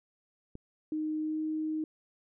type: click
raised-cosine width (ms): 3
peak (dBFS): -30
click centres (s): 0.554
type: tone with pitch glide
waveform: sine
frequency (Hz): 309.4 to 311.9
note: D#4 to D#4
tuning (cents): -10 to +4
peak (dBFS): -30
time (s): 0.92-1.84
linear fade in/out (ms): 2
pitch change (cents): +14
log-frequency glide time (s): 1.2-1.4
effects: none

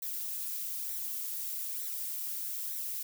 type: noise with flanger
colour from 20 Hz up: violet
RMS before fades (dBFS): -37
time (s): 0.02-3.03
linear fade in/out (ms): 5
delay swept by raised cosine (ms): 0.51 to 4.21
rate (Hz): 1.1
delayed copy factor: +0.6
effects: none

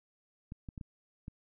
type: clicks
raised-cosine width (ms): 5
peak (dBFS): -30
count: 5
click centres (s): 0.521 / 0.688 / 0.778 / 0.812 / 1.281
effects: none

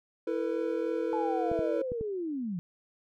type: chord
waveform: triangle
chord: E suspended fourth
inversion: none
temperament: equal with one note detuned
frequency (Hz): 329.6 / 450.5 / 493.9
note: E4 / A4 / B4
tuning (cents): 0 / +41 / 0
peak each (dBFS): -31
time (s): 0.27-1.82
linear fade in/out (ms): 5
type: linear sweep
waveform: sine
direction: down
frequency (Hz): 873 to 164.1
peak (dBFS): -31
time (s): 1.13-2.59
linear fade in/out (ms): 0
type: clicks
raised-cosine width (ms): 3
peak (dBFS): -24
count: 4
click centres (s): 1.516 / 1.592 / 1.919 / 2.011
effects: none

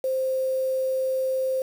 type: tone with quantisation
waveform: sine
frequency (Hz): 523.3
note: C5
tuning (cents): 0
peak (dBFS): -22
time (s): 0.04-1.62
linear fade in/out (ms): 2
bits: 7
effects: none

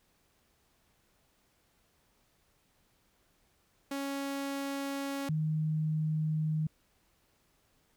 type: tone pair in turn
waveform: sawtooth / sine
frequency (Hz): 277.2 / 155.57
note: C#4 / D#3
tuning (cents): 0 / 0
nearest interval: minor seventh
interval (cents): 1000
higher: first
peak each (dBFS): -30 / -28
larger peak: second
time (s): 3.91-5.29 / 5.29-6.67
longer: neither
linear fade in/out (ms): 5
effects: pink hiss -71 dBFS RMS until 7.96 s

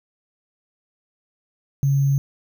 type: tone with sample-and-hold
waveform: sine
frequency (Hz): 138.59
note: C#3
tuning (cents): 0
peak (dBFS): -15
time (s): 1.83-2.18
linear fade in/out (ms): 0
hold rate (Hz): 6300
effects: none

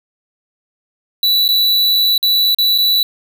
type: tone with dropouts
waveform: square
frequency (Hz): 3951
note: B7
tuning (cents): 0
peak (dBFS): -11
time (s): 1.23-3.03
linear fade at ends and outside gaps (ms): 2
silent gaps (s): 1.48-1.488 / 2.179-2.228 / 2.547-2.585 / 2.779-2.784
effects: none

